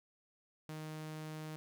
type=tone; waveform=sawtooth; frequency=155.56 Hz; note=D#3; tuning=in tune; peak=-39 dBFS; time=0.69-1.56 s; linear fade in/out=0 ms; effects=none